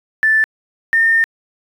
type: tone pair in turn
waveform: triangle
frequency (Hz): 1760 / 1816.8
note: A6 / A#6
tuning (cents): 0 / -45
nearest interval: minor second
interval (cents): 55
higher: second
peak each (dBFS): -6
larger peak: neither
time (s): 0.23-0.44 / 0.93-1.24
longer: second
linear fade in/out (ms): 0
effects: tanh soft clip ceiling -8 dBFS